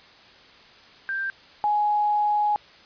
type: tone pair in turn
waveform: sine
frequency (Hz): 1577 / 835.4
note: G6 / G#5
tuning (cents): +10 / +10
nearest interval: major seventh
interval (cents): 1100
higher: first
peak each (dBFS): -25 / -19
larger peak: second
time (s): 1.09-1.3 / 1.64-2.56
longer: second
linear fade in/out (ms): 0
effects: white hiss -50 dBFS RMS until 2.85 s + resampled to 11025 Hz